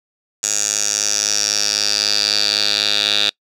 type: tone with band-pass filter sweep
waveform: 10% pulse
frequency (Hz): 103.83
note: G#2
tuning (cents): 0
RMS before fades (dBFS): -18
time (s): 0.43-3.3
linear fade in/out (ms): 5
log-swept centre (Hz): 6800 to 3800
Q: 5.6
effects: noise-tail reverb RT60 0.1 s tail -26 dB re dry